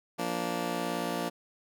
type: chord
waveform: 15% pulse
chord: Bb major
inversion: second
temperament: just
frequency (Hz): 174.81 / 233.1 / 291.4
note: F3 / Bb3 / D4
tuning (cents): +2 / 0 / -13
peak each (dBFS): -29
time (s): 0.18-1.3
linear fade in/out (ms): 20
effects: none